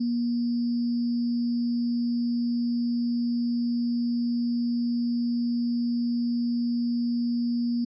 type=tone with sample-and-hold; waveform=sine; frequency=238.3 Hz; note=A#3; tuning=38 cents sharp; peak=-23 dBFS; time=0-7.85 s; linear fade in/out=10 ms; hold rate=4900 Hz; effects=resampled to 16000 Hz